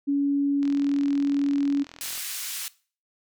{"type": "tone", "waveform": "sine", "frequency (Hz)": 282.1, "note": "C#4", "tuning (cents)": 30, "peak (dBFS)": -20, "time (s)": [0.07, 1.84], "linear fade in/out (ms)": 20}
{"type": "click train", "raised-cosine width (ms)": 0.2, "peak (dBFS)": -24, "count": 66, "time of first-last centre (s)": [0.63, 2.178], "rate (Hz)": 42}
{"type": "band-pass noise", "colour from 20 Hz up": "white", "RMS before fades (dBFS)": -33, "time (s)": [2.01, 2.68], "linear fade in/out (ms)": 0, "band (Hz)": [1800, 15000], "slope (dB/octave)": 12}
{"effects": ["noise-tail reverb RT60 0.4 s tail -20 dB re dry"]}